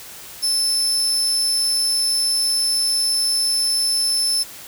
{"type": "tone", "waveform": "30% pulse", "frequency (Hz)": 5274, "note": "E8", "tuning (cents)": 0, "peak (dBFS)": -13, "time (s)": [0.42, 4.44], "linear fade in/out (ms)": 20, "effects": ["white hiss -38 dBFS RMS until 4.67 s"]}